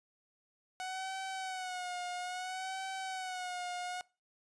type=tone with vibrato; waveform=sawtooth; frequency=740 Hz; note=F#5; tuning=in tune; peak=-34 dBFS; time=0.8-4.01 s; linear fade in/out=0 ms; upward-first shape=sine; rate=0.6 Hz; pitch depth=60 cents each way; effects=noise-tail reverb RT60 0.3 s tail -22 dB re dry + resampled to 22050 Hz